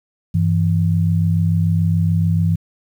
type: tone pair together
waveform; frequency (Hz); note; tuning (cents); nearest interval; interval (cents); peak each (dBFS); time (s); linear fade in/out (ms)
sine; 97.89 / 164.81; G2 / E3; -2 / 0; major sixth; 902; -16; 0.34-2.56; 10
effects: 8-bit